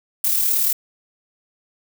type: noise with amplitude modulation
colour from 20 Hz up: violet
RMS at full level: -17 dBFS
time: 0.24-0.73 s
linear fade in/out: 5 ms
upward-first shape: sine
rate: 37.5 Hz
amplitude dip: 40%
effects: none